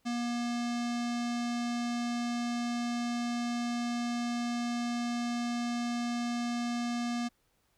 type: tone with low-pass filter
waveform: square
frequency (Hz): 238.9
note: A#3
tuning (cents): +43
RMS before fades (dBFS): -33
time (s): 0.05-7.29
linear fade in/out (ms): 20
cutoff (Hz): 6300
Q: 1.5
effects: pink hiss -73 dBFS RMS until 7.77 s